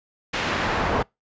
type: noise with band-pass filter sweep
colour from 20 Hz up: brown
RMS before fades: -24 dBFS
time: 0.33-1.03 s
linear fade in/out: 10 ms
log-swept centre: 2700 to 890 Hz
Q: 0.74
effects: noise-tail reverb RT60 0.2 s tail -26 dB re dry + resampled to 16000 Hz